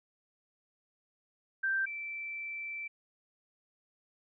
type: tone pair in turn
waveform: sine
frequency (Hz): 1568 / 2332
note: G6 / D7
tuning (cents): 0 / -13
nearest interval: perfect fifth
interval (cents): 687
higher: second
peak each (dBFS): -28 / -37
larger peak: first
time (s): 1.63-1.86 / 1.86-2.88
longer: second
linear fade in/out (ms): 10
effects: none

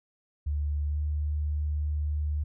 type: tone with pitch glide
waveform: sine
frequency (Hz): 73.42 to 74.7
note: D2 to D2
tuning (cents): 0 to +30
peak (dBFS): -26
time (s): 0.46-2.44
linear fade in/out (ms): 10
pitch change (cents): +30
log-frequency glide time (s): 0.88-0.97
effects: none

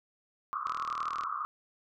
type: band-pass noise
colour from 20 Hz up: pink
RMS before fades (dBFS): -35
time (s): 0.53-1.45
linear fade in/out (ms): 0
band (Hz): 1100 to 1300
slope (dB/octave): 96
type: click train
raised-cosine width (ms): 0.2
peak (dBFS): -26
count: 23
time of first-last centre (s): 0.67-1.236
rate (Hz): 38.9
effects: none

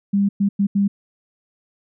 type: tone bursts at uneven times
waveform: sine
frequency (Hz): 199.9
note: G3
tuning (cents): +34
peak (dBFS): -14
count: 4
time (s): 0.13-0.29 / 0.4-0.49 / 0.59-0.67 / 0.75-0.88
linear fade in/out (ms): 10
effects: none

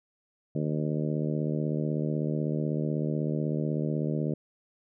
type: harmonic tone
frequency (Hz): 76.1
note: D#2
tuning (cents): -38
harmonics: 2 / 3 / 4 / 5 / 6 / 7 / 8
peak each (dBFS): -29 / -33 / -35 / -37 / -39 / -40 / -41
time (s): 0.55-4.34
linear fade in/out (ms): 5
effects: none

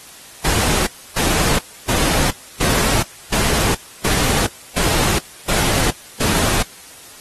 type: noise bursts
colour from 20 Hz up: pink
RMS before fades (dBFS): -18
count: 9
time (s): 0.44-6.63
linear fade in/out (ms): 10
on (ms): 430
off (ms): 290
effects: white hiss -40 dBFS RMS until 7.2 s + AAC 32 kbps

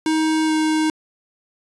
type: tone with pitch glide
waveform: square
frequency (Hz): 315.1 to 312.4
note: D#4 to D#4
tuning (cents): +22 to +7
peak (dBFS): -17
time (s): 0.06-0.9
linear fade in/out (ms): 2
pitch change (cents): -15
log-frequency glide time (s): 0.46-0.52
effects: resampled to 24000 Hz

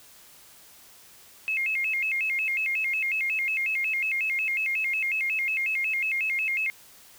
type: tone with vibrato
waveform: sine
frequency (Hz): 2349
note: D7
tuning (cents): 0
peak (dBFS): -24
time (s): 1.48-6.7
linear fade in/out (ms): 0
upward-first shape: square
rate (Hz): 5.5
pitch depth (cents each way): 170
effects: white hiss -52 dBFS RMS until 7.18 s

